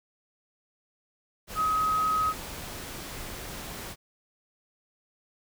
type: tone in noise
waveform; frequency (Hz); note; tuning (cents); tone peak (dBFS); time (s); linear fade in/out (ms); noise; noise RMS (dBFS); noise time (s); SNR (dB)
sine; 1267; D#6; +31; -23; 1.55-2.34; 50; pink; -39; 1.47-3.96; +13
effects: none